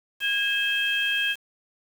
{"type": "tone cluster", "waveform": "sine", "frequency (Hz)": [1638, 2605, 3206], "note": ["G#6", "E7", "G7"], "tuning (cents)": [-24, -21, 38], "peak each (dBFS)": -26, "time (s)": [0.2, 1.36], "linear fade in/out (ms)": 50, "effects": ["tanh soft clip ceiling -12 dBFS", "7-bit"]}